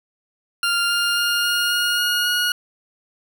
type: tone with pitch steps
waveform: 20% pulse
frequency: 1396.9 / 1405 / 1413.1 / 1421.3 / 1429.6 / 1437.8 / 1446.2 Hz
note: F6 / F6 / F6 / F6 / F6 / F6 / F#6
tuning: 0 / +10 / +20 / +30 / +40 / +50 / -40 cents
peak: -13 dBFS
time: 0.63-2.52 s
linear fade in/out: 2 ms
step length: 270 ms
effects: none